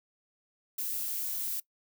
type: noise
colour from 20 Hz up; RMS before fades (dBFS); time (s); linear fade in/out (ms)
violet; -34; 0.78-1.6; 5
effects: noise-tail reverb RT60 0.1 s tail -21 dB re dry